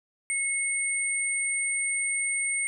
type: tone pair together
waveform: sine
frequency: 2189 / 8756 Hz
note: C#7 / C#9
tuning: -22 / -22 cents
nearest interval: 2 octaves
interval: 2400 cents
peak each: -28 dBFS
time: 0.3-2.67 s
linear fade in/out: 0 ms
effects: 10-bit